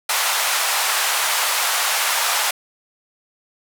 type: band-pass noise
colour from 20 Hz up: pink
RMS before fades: -20 dBFS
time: 0.09-2.51 s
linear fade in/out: 5 ms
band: 760 to 15000 Hz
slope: 24 dB/octave
effects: none

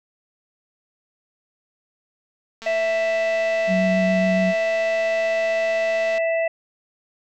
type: click train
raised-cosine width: 0.2 ms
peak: -20 dBFS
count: 802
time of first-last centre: 2.62-6.18 s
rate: 225 Hz
type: harmonic tone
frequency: 659.3 Hz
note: E5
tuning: in tune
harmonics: 1 / 3 / 4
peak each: -19 / -28 / -32 dBFS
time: 2.66-6.48 s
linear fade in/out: 5 ms
type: tone with vibrato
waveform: sine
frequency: 187.3 Hz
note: F#3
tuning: 21 cents sharp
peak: -19 dBFS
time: 3.67-4.54 s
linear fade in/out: 50 ms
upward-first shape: triangle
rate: 7.2 Hz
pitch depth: 15 cents each way
effects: none

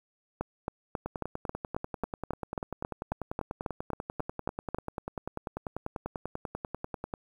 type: two click trains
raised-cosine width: 1 ms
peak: -17 / -20 dBFS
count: 17 / 63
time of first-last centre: 0.41-4.746 / 1.06-7.138 s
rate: 3.69 / 10.2 Hz
effects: 9-bit

